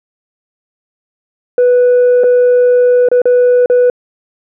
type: tone with dropouts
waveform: sine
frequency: 493.2 Hz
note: B4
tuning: 2 cents flat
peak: -3 dBFS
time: 1.58-3.9 s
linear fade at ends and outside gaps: 2 ms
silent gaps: 2.236-2.24 / 3.087-3.115 / 3.218-3.255 / 3.66-3.699 s
effects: tanh soft clip ceiling -4 dBFS